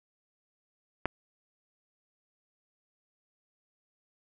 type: clicks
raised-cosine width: 0.5 ms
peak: -12 / -26 dBFS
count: 2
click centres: 1.056 / 1.059 s
effects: none